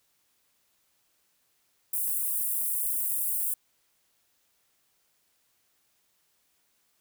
white high-pass noise, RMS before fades -29 dBFS, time 1.93-3.54 s, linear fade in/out 5 ms, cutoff 8800 Hz, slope 48 dB/octave, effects white hiss -71 dBFS RMS until 7 s

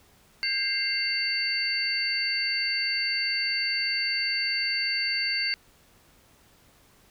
sine tone cluster, 1597 / 2103 / 2735 / 4560 Hz, G6 / C7 / F7 / C#8, +32 / +8 / -37 / +48 cents, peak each -35 / -29 / -35 / -27 dBFS, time 0.43-5.54 s, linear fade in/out 0 ms, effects pink hiss -59 dBFS RMS until 7.1 s

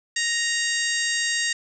harmonic tone with a mistuned harmonic, 934 Hz, A#5, 3 cents sharp, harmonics 2 / 3 / 4 / 5 / 6 / 7 / 8 / 9, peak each -25 / -31 / -31 / -31 / -35 / -31 / -31 / -38 dBFS, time 0.16-1.53 s, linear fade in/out 5 ms, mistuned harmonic 7, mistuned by +16 cents, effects none

